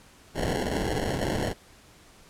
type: noise with sample-and-hold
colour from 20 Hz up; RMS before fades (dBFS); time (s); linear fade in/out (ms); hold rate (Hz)
white; -28; 0.34-1.54; 50; 1225
effects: pink hiss -54 dBFS RMS until 2.29 s + low-pass 11000 Hz 12 dB/octave